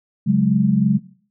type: chord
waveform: sine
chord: C# suspended fourth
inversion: none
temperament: just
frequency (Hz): 138.59 / 184.79 / 207.9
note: C#3 / F#3 / G#3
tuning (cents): 0 / -2 / +2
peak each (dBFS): -20 / -17 / -16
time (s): 0.26-0.99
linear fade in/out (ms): 20
effects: noise-tail reverb RT60 0.5 s tail -19 dB re dry